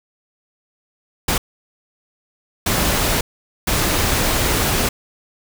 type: noise bursts at uneven times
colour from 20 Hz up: pink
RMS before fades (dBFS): -18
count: 3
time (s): 1.28-1.38 / 2.66-3.21 / 3.67-4.89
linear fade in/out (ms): 5
effects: none